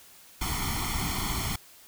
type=noise with comb filter; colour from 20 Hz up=pink; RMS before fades=-30 dBFS; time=0.41-1.56 s; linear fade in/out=5 ms; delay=0.92 ms; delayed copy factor=+0.95; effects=white hiss -53 dBFS RMS until 1.87 s